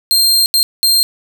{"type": "tone bursts at uneven times", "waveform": "sawtooth", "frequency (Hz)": 4186, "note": "C8", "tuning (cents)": 0, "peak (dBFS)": -6, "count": 3, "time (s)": [[0.11, 0.46], [0.54, 0.63], [0.83, 1.03]], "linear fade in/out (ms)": 0, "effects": []}